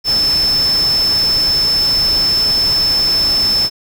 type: tone in noise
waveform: sine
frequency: 5270 Hz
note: E8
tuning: 1 cent flat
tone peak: -11 dBFS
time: 0.04-3.7 s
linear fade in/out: 50 ms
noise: pink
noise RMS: -25 dBFS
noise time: 0.04-3.7 s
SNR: +11 dB
effects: none